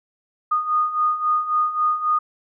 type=beating tone pair; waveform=sine; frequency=1229 / 1232.7 Hz; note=D#6 / D#6; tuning=-22 / -17 cents; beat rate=3.7 Hz; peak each=-24 / -19 dBFS; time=0.51-2.19 s; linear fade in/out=10 ms; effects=none